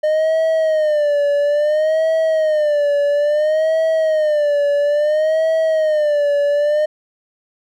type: tone with vibrato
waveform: triangle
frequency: 608 Hz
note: D#5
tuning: 40 cents flat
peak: -11 dBFS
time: 0.03-6.86 s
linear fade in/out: 10 ms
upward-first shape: sine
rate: 0.59 Hz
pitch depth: 100 cents each way
effects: none